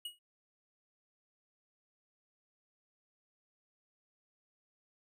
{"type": "tone with exponential decay", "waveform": "square", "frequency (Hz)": 2900, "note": "F#7", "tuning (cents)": -35, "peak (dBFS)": -37, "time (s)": [0.05, 0.19], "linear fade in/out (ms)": 5, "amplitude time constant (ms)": 30, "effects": []}